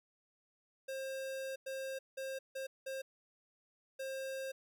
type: tone bursts at uneven times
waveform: square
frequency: 533 Hz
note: C5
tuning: 32 cents sharp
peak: -40 dBFS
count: 6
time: 0.88-1.56 / 1.66-1.99 / 2.17-2.39 / 2.55-2.67 / 2.86-3.02 / 3.99-4.52 s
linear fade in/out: 10 ms
effects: none